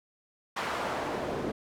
pink noise with band-pass filter sweep, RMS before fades -33 dBFS, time 0.56-1.52 s, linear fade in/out 10 ms, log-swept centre 1300 to 340 Hz, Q 0.97, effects none

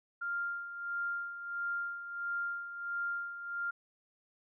sine tone with tremolo, 1396.9 Hz, F6, in tune, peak -32 dBFS, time 0.21-3.71 s, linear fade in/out 10 ms, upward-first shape sine, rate 1.5 Hz, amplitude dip 65%, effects none

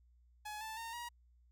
sawtooth tone with pitch steps, 845 / 879.9 / 916.2 / 954 Hz, G#5 / A5 / A#5 / A#5, +30 / 0 / -30 / +40 cents, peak -39 dBFS, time 0.45-1.09 s, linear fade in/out 10 ms, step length 160 ms, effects added 60 Hz sine -64 dBFS peak until 1.51 s

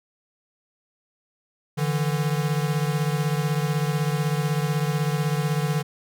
square beating tone pair, 146.8 / 162.8 Hz, D3 / E3, 0 / -21 cents, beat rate 16 Hz, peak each -24 / -27 dBFS, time 1.77-5.83 s, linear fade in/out 20 ms, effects none

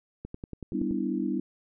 click train, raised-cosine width 3 ms, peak -24 dBFS, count 8, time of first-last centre 0.25-0.91 s, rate 10.6 Hz
sine chord, E minor seventh, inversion first, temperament equal, 196 / 246.9 / 293.7 / 329.6 Hz, G3 / B3 / D4 / E4, 0 / 0 / 0 / 0 cents, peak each -32 dBFS, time 0.73-1.4 s, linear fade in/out 5 ms
effects none

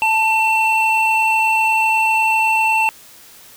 triangle tone pair together, 882 / 2694 Hz, A5 / E7, +4 / +37 cents, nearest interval octave + perfect fifth, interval 1933 cents, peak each -14 dBFS, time 0.02-2.89 s, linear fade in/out 0 ms, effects white hiss -43 dBFS RMS until 3.56 s

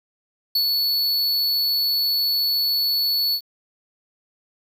square tone with ADSR envelope, 4427 Hz, C#8, 3 cents flat, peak -17 dBFS, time 0.55-3.41 s, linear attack 5 ms, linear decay 79 ms, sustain -2 dB, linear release 72 ms, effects 8-bit

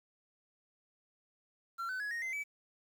triangle tone with pitch steps, 1364 / 1513.5 / 1679.3 / 1863.3 / 2067 / 2294 Hz, F6 / F#6 / G#6 / A#6 / C7 / D7, -41 / +39 / +19 / -1 / -22 / -41 cents, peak -34 dBFS, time 1.78-2.44 s, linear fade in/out 20 ms, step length 110 ms, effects 10-bit

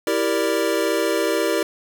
square chord, E half-diminished seventh, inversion none, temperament equal, 329.6 / 392 / 466.2 / 587.3 Hz, E4 / G4 / Bb4 / D5, 0 / 0 / 0 / 0 cents, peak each -25 dBFS, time 0.07-1.63 s, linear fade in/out 2 ms, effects none

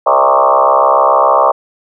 sine tone with frequency modulation, 859 Hz, A5, 42 cents flat, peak -6 dBFS, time 0.06-1.52 s, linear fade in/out 10 ms, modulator 67.1 Hz, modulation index 5, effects none

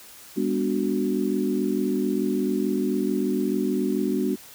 sine chord, G# half-diminished seventh, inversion none, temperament equal with one note detuned, 202.3 / 246.9 / 293.7 / 370 Hz, G#3 / B3 / D4 / F#4, -45 / 0 / 0 / 0 cents, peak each -27 dBFS, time 0.36-4.36 s, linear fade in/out 20 ms, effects white hiss -46 dBFS RMS until 4.54 s

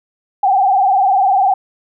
sine tone with vibrato, 777 Hz, G5, 16 cents flat, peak -9 dBFS, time 0.43-1.54 s, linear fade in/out 5 ms, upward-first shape triangle, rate 20 Hz, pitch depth 120 cents each way, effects none

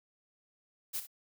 blue noise with echo, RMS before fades -36 dBFS, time 0.93-1.01 s, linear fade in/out 20 ms, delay 61 ms, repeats 1, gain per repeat -11 dB, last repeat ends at 1.071 s, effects none

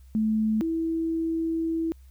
sine tone pair in turn, 217.8 / 327 Hz, A3 / E4, -17 / -14 cents, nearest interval perfect fifth, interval 703 cents, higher second, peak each -21 / -24 dBFS, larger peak first, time 0.15-0.61 / 0.61-1.92 s, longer second, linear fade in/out 0 ms, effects added 65 Hz sine -47 dBFS peak until 2.1 s + white hiss -66 dBFS RMS until 2.1 s

